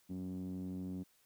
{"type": "tone with low-pass filter", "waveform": "5% pulse", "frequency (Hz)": 92.5, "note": "F#2", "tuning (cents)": 0, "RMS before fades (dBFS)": -42, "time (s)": [0.09, 1.04], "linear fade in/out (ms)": 20, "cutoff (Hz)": 230, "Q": 8.6, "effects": ["white hiss -71 dBFS RMS until 1.25 s"]}